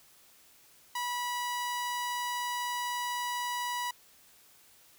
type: tone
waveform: sawtooth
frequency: 976 Hz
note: B5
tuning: 21 cents flat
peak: -28 dBFS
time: 0.95-3.91 s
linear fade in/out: 5 ms
effects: white hiss -60 dBFS RMS until 4.98 s